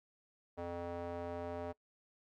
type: tone with band-pass filter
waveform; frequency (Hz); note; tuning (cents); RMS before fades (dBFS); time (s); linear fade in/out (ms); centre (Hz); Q
square; 86.5; F2; -16; -42; 0.57-1.73; 20; 610; 1.8
effects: noise-tail reverb RT60 0.1 s tail -21 dB re dry